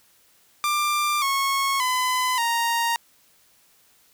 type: tone with pitch steps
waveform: sawtooth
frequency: 1188 / 1095.7 / 1010.6 / 932.1 Hz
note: D6 / C#6 / B5 / A#5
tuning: +20 / -20 / +40 / 0 cents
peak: -17 dBFS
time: 0.64-2.96 s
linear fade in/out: 0 ms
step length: 580 ms
effects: white hiss -59 dBFS RMS until 4.13 s